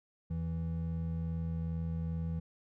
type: tone pair together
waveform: triangle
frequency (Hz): 82.32 / 164.81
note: E2 / E3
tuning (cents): -2 / 0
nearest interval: octave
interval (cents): 1202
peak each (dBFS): -35 / -33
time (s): 0.3-2.4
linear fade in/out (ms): 10
effects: none